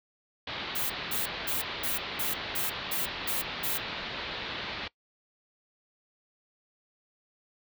white low-pass noise, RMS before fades -37 dBFS, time 0.47-4.88 s, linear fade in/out 5 ms, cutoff 4200 Hz, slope 48 dB/octave
violet noise bursts, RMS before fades -31 dBFS, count 9, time 0.75-3.78 s, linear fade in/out 10 ms, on 150 ms, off 210 ms
effects noise-tail reverb RT60 0.1 s tail -22 dB re dry

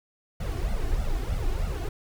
brown noise with flanger, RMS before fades -27 dBFS, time 0.4-1.89 s, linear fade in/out 5 ms, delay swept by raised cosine 1.4 to 2.8 ms, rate 3.2 Hz, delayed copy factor +0.85, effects none

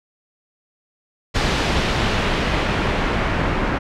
pink noise with low-pass filter sweep, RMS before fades -20 dBFS, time 1.34-3.79 s, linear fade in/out 20 ms, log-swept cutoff 4500 to 1800 Hz, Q 0.91, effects none

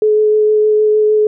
sine tone with vibrato, 426.9 Hz, G#4, 48 cents sharp, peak -8 dBFS, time 0.02-1.27 s, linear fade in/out 2 ms, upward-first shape sine, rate 6.5 Hz, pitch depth 10 cents each way, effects none

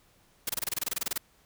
white noise bursts, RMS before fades -30 dBFS, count 15, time 0.47-1.18 s, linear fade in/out 5 ms, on 24 ms, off 25 ms, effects pink hiss -64 dBFS RMS until 1.45 s

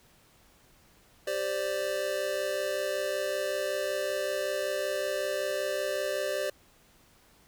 square chord, G suspended fourth, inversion none, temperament just, 392 / 522.7 / 588 Hz, G4 / C5 / D5, 0 / -2 / +2 cents, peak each -37 / -35 / -32 dBFS, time 1.27-6.5 s, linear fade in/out 5 ms, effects pink hiss -61 dBFS RMS until 7.47 s

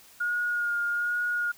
sine tone with vibrato, 1430 Hz, F6, 41 cents sharp, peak -25 dBFS, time 0.2-1.52 s, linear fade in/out 10 ms, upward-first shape sine, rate 1.2 Hz, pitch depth 19 cents each way, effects white hiss -54 dBFS RMS until 1.57 s

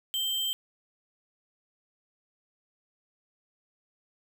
sine tone with sample-and-hold, 3136 Hz, G7, in tune, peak -27 dBFS, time 0.14-0.53 s, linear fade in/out 0 ms, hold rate 11025 Hz, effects none

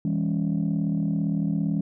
sine chord, C# minor, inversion first, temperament equal with one note detuned, 164.81 / 202.6 / 277.2 Hz, E3 / G#3 / C#4, 0 / -43 / 0 cents, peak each -24 / -25 / -28 dBFS, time 0.05-1.81 s, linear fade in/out 2 ms, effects tanh soft clip ceiling -17 dBFS

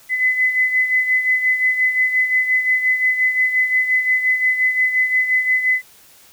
sine beating tone pair, 2018 / 2023.7 Hz, B6 / B6, +37 / +42 cents, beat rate 5.7 Hz, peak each -15 / -22 dBFS, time 0.09-5.82 s, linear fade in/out 50 ms, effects white hiss -48 dBFS RMS until 6.32 s

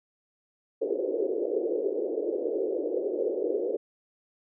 pink band-pass noise, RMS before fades -29 dBFS, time 0.81-3.77 s, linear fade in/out 10 ms, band 350 to 510 Hz, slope 48 dB/octave, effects none

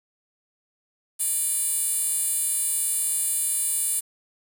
10% pulse tone with high-pass filter, 587 Hz, D5, 1 cent flat, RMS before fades -25 dBFS, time 1.19-4.01 s, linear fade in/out 20 ms, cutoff 10000 Hz, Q 2.8, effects 7-bit

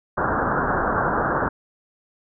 white low-pass noise, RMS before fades -22 dBFS, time 0.17-1.49 s, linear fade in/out 10 ms, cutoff 1600 Hz, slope 96 dB/octave, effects none

